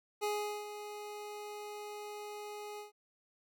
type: tone with ADSR envelope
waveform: 25% pulse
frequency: 416.9 Hz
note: G#4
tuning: 7 cents sharp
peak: -28 dBFS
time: 0.21-2.92 s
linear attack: 27 ms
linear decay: 410 ms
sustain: -11 dB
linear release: 130 ms
effects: none